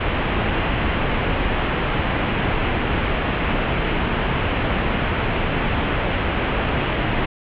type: low-pass noise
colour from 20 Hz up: pink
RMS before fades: -21 dBFS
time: 0-7.26 s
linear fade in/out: 10 ms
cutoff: 3100 Hz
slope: 48 dB/octave
effects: none